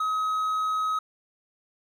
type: tone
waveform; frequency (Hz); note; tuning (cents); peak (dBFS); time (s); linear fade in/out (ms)
triangle; 1271; D#6; +36; -22; 0-0.99; 5
effects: none